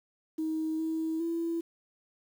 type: tone with pitch steps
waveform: sine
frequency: 316.4 / 320.9 / 333.6 Hz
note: D#4 / E4 / E4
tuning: +29 / -46 / +21 cents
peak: -28 dBFS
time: 0.38-1.61 s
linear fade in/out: 10 ms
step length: 410 ms
effects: tanh soft clip ceiling -24 dBFS + 9-bit